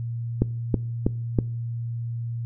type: click train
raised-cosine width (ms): 3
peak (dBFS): -6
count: 4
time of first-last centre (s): 0.42-1.388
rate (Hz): 3.1
effects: noise-tail reverb RT60 0.5 s tail -22 dB re dry + added 117 Hz sine -27 dBFS peak until 2.45 s